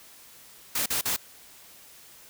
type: noise bursts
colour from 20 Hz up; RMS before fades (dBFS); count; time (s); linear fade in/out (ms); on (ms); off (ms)
white; -27; 3; 0.75-1.164; 5; 110; 42
effects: white hiss -51 dBFS RMS until 2.29 s